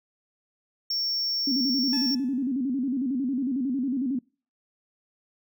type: tone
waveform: triangle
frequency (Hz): 5470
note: F8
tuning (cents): -37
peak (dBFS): -24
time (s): 0.9-2.15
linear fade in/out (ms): 5
type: tone with vibrato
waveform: sine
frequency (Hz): 261.6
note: C4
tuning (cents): 0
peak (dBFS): -24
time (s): 1.47-4.19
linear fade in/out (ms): 5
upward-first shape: square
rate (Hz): 11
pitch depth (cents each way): 110
type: tone with exponential decay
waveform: 20% pulse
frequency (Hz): 867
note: A5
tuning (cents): -26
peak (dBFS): -32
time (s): 1.93-2.53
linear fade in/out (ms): 1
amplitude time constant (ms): 130
effects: noise-tail reverb RT60 0.4 s tail -26 dB re dry